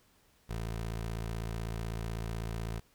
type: tone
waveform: 20% pulse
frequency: 56 Hz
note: A1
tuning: 31 cents sharp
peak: -30 dBFS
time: 0.49-2.8 s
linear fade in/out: 10 ms
effects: pink hiss -67 dBFS RMS until 2.94 s